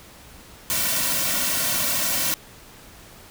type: noise with comb filter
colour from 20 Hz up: white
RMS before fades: -23 dBFS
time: 0.7-2.34 s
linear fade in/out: 0 ms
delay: 2.4 ms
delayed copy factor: -0.9
effects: pink hiss -46 dBFS RMS until 3.3 s